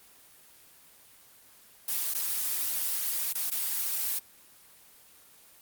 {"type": "noise with dropouts", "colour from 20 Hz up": "blue", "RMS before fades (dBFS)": -30, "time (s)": [1.88, 4.19], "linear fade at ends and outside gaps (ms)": 5, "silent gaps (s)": [[2.138, 2.147], [3.328, 3.351], [3.502, 3.515]], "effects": ["white hiss -56 dBFS RMS until 5.61 s", "Opus 24 kbps"]}